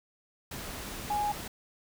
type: tone in noise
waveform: sine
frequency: 830.6 Hz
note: G#5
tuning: in tune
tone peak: -27 dBFS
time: 1.1-1.32 s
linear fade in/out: 5 ms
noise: pink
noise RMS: -40 dBFS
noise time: 0.51-1.48 s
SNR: +10 dB
effects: none